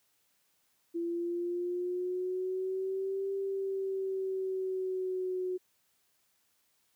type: exponential two-way sweep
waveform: sine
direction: up then down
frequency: 338.1 to 392 to 366.1 Hz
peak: -31 dBFS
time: 0.94-5.58 s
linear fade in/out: 20 ms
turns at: 3.32 s
effects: white hiss -73 dBFS RMS until 6.95 s + high-pass 60 Hz 12 dB/octave